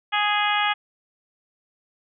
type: harmonic tone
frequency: 415.3 Hz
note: G#4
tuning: in tune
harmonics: 2 / 3 / 4 / 5 / 6 / 7 / 8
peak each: -24 / -26 / -27 / -28 / -29 / -29 / -30 dBFS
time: 0.12-0.74 s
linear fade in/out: 20 ms
effects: none